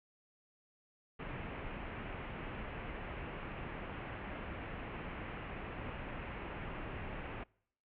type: low-pass noise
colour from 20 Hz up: pink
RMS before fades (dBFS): -44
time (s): 1.19-7.44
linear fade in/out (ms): 10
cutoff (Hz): 2800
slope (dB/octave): 48
effects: noise-tail reverb RT60 0.7 s tail -26 dB re dry